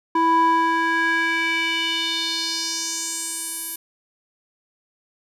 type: tone with band-pass filter sweep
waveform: square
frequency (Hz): 329.6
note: E4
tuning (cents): 0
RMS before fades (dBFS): -22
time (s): 0.15-3.76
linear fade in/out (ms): 5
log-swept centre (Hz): 820 to 12000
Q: 3
effects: none